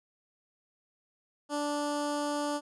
15% pulse tone with notch filter, 292.4 Hz, D4, 7 cents flat, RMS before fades -32 dBFS, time 1.49-2.61 s, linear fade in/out 50 ms, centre 2400 Hz, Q 1.6, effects resampled to 24000 Hz

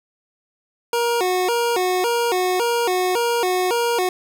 25% pulse tone with vibrato, 415.7 Hz, G#4, 2 cents sharp, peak -14 dBFS, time 0.93-4.09 s, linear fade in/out 2 ms, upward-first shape square, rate 1.8 Hz, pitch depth 220 cents each way, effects none

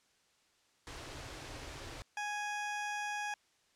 pink band-stop noise, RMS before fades -46 dBFS, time 0.87-2.02 s, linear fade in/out 0 ms, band 150 to 240 Hz, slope 96 dB/octave
20% pulse tone, 830.6 Hz, G#5, in tune, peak -31 dBFS, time 2.17-3.34 s, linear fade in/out 2 ms
effects white hiss -71 dBFS RMS until 3.75 s + low-pass 7000 Hz 12 dB/octave

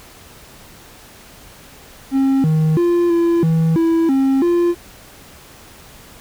triangle tone with pitch steps, 269.4 / 156.9 / 346.9 / 339.3 / 162.2 / 329.8 / 269 / 346.6 Hz, C#4 / D#3 / F4 / F4 / E3 / E4 / C4 / F4, -49 / +15 / -12 / -50 / -28 / +1 / +48 / -13 cents, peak -10 dBFS, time 2.11-4.75 s, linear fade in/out 50 ms, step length 330 ms, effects pink hiss -42 dBFS RMS until 6.2 s

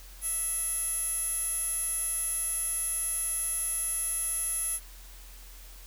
15% pulse tone with band-pass filter, 659.3 Hz, E5, in tune, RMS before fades -31 dBFS, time 0.21-4.8 s, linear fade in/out 50 ms, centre 11000 Hz, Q 9.5, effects added 43 Hz sine -46 dBFS peak until 5.86 s + white hiss -52 dBFS RMS until 5.86 s

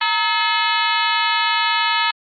harmonic tone with a mistuned harmonic, 429.4 Hz, A4, 42 cents flat, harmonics 2 / 3 / 4 / 5 / 6 / 7 / 8 / 9 / 10, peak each -21 / -23 / -24 / -25 / -26 / -26 / -27 / -28 / -28 dBFS, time 0.01-2.11 s, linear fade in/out 5 ms, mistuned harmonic 2, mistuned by +130 cents, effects Opus 24 kbps

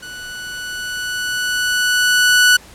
sawtooth tone with level ramp, 1480 Hz, F#6, in tune, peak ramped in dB -27 to -4 dBFS, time 0.02-2.57 s, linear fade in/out 10 ms, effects pink hiss -42 dBFS RMS until 2.74 s + low-pass 12000 Hz 12 dB/octave

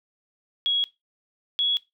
sine tone pair in turn, 3322 / 3355 Hz, G#7 / G#7, 0 / +17 cents, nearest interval unison, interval 17 cents, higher second, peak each -20 / -20 dBFS, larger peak neither, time 0.66-0.84 / 1.59-1.77 s, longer neither, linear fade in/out 0 ms, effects noise-tail reverb RT60 0.2 s tail -19 dB re dry

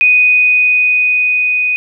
sine tone with level ramp, 2489 Hz, D#7, in tune, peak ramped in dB -5 to -11 dBFS, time 0.01-1.76 s, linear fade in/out 0 ms, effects none

